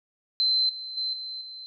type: tone with level steps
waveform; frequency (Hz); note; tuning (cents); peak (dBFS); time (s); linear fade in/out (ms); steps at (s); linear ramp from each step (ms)
sine; 4082; C8; -44; -20 / -34 / -26 / -33 / -38; 0.4-1.66; 0; 0.69 / 0.97 / 1.13 / 1.41; 5
effects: none